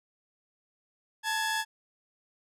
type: tone pair together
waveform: sawtooth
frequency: 883.3 / 1682 Hz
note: A5 / G#6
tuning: +6 / +22 cents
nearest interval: major seventh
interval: 1116 cents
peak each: -27 dBFS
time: 1.23-1.65 s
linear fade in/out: 50 ms
effects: low-pass 12000 Hz 12 dB/octave